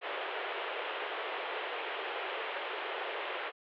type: band-pass noise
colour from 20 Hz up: pink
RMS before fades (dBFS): -38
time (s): 0.01-3.52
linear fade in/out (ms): 50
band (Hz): 390 to 3300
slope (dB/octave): 48
effects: none